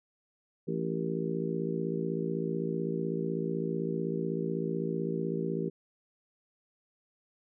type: harmonic tone with a mistuned harmonic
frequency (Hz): 55.9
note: A1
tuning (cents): +28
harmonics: 3 / 4 / 5 / 6 / 7 / 8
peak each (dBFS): -34 / -38 / -39 / -39 / -35 / -39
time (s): 0.67-5.7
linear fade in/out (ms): 20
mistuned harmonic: 8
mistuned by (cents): +79
effects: none